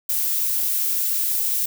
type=noise with high-pass filter sweep; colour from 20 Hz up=violet; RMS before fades=-22 dBFS; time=0.09-1.66 s; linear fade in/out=5 ms; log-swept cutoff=740 to 1800 Hz; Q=0.85; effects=none